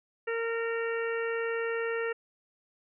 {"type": "harmonic tone", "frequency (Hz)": 459.6, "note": "A#4", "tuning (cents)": -25, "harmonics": [1, 2, 3, 4, 5, 6], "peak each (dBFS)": [-30, -45, -38, -37, -44, -44], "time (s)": [0.27, 2.13], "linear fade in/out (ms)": 10, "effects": []}